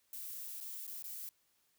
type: noise with dropouts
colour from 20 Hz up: violet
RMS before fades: -45 dBFS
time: 0.13-1.29 s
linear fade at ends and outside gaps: 1 ms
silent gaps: 0.603-0.609 / 0.867-0.877 / 1.024-1.041 s
effects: white hiss -75 dBFS RMS until 1.78 s